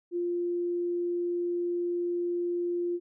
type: tone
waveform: sine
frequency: 349.2 Hz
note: F4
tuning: in tune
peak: -27 dBFS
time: 0.11-3 s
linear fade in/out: 50 ms
effects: none